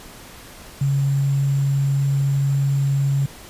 sine tone with sample-and-hold, 138.59 Hz, C#3, in tune, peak -16 dBFS, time 0.81-3.26 s, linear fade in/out 5 ms, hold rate 7350 Hz, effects pink hiss -41 dBFS RMS until 3.49 s + resampled to 32000 Hz

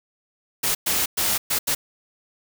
white noise bursts at uneven times, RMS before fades -22 dBFS, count 5, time 0.63-0.75 / 0.86-1.06 / 1.17-1.38 / 1.5-1.59 / 1.67-1.75 s, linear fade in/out 10 ms, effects none

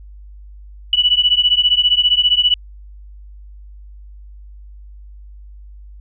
sine beating tone pair, 2947 / 2962 Hz, F#7 / F#7, -8 / +1 cents, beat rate 15 Hz, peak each -14 dBFS, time 0.93-2.54 s, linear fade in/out 2 ms, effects added 50 Hz sine -35 dBFS peak until 6 s

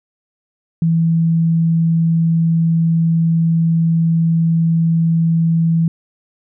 sine tone, 164.81 Hz, E3, in tune, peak -11 dBFS, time 0.82-5.88 s, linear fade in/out 2 ms, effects none

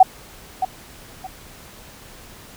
sine tone with echo, 753 Hz, F#5, 30 cents sharp, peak -4 dBFS, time 0-0.03 s, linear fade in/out 5 ms, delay 620 ms, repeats 2, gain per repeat -12 dB, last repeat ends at 1.27 s, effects pink hiss -43 dBFS RMS until 2.56 s

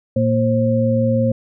sine tone cluster, 114.5 / 231.5 / 532 Hz, A#2 / A#3 / C5, -31 / -12 / +29 cents, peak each -18 dBFS, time 0.16-1.32 s, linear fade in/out 5 ms, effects none

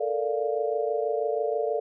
sine chord, Bb major seventh, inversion third, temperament equal, 440 / 466.2 / 587.3 / 698.5 Hz, A4 / Bb4 / D5 / F5, 0 / 0 / 0 / 0 cents, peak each -28 / -30 / -30 / -32 dBFS, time 0-1.8 s, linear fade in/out 10 ms, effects none

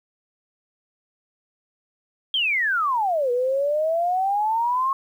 sine exponential two-way sweep, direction down then up, 3283 to 480 to 1093 Hz, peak -19 dBFS, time 2.34-4.93 s, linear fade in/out 2 ms, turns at 3.31 s, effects 9-bit

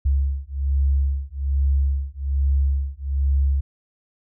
sine beating tone pair, 68.3 / 69.5 Hz, C#2 / C#2, -25 / +5 cents, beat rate 1.2 Hz, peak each -21 dBFS, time 0.05-3.61 s, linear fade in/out 10 ms, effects none

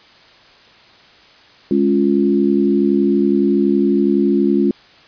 sine chord, Db major, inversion second, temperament equal, 207.7 / 277.2 / 349.2 Hz, Ab3 / Db4 / F4, 0 / 0 / 0 cents, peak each -16 dBFS, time 1.71-4.71 s, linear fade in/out 2 ms, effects white hiss -46 dBFS RMS until 5.07 s + resampled to 11025 Hz

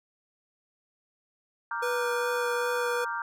sine chord, G minor seventh, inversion first, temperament equal, 932.3 / 1174.7 / 1396.9 / 1568 Hz, Bb5 / D6 / F6 / G6, 0 / 0 / 0 / 0 cents, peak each -34 / -36 / -35 / -36 dBFS, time 1.71-3.22 s, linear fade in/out 2 ms
square tone with vibrato, 487.2 Hz, B4, 24 cents flat, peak -29 dBFS, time 1.82-3.05 s, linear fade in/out 10 ms, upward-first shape sine, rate 2.5 Hz, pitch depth 11 cents each way
effects none

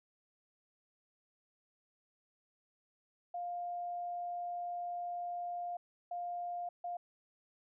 sine tone bursts at uneven times, 703 Hz, F5, 11 cents sharp, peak -37 dBFS, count 3, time 3.34-5.77 / 6.11-6.69 / 6.84-6.97 s, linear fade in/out 5 ms, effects none

